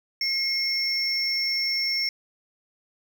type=tone pair together; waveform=triangle; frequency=2153 / 5425 Hz; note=C7 / E8; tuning=+49 / +49 cents; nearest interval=octave + major third; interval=1600 cents; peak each=-27 / -23 dBFS; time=0.21-2.09 s; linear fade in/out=2 ms; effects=none